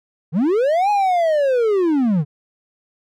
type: linear two-way sweep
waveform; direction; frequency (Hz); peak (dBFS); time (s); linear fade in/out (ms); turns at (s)
triangle; up then down; 135.8 to 841 to 135.8; -12; 0.32-2.25; 50; 0.9
effects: none